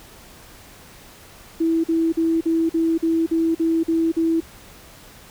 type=tone bursts; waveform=sine; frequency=327.7 Hz; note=E4; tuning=10 cents flat; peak=-16 dBFS; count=10; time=1.6-4.405 s; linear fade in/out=10 ms; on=240 ms; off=45 ms; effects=pink hiss -45 dBFS RMS until 5.3 s